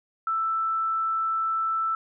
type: tone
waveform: sine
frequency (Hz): 1324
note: E6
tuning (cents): +7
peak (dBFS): -23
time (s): 0.27-1.95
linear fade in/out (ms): 2
effects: none